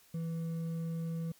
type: tone with hard clipping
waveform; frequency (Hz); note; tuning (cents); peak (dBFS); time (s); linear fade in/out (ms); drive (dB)
triangle; 164.81; E3; 0; -35; 0.14-1.32; 5; 8
effects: white hiss -63 dBFS RMS until 1.39 s + MP3 96 kbps